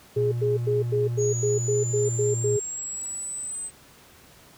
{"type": "tone with pitch glide", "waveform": "triangle", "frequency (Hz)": [119.4, 117.01], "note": ["A#2", "A#2"], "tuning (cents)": [42, 7], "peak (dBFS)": -23, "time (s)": [0.16, 2.57], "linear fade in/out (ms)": 10, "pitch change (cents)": -35, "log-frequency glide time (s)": [1.91, 1.97]}
{"type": "tone bursts", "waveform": "sine", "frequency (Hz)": 415.3, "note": "G#4", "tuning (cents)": 0, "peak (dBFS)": -21, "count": 10, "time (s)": [0.16, 2.597], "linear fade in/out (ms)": 10, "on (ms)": 160, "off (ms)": 93}
{"type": "linear sweep", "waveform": "sine", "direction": "up", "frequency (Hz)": [6645, 8210], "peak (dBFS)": -30, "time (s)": [1.17, 3.71], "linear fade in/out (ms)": 50}
{"effects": ["pink hiss -52 dBFS RMS until 4.57 s", "high-pass 60 Hz 12 dB/octave"]}